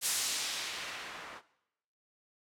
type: noise with low-pass filter sweep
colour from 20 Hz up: blue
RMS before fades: -37 dBFS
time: 0.01-1.42 s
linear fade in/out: 50 ms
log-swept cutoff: 10000 to 1100 Hz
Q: 0.82
effects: noise-tail reverb RT60 0.8 s tail -18 dB re dry